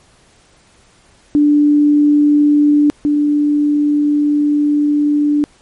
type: tone pair in turn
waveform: sine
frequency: 294 / 294 Hz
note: D4 / D4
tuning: +2 / +2 cents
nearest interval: unison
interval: 0 cents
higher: neither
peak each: -7 / -10 dBFS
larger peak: first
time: 1.35-2.9 / 3.05-5.44 s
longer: second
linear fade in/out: 0 ms
effects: pink hiss -50 dBFS RMS until 5.61 s + MP3 48 kbps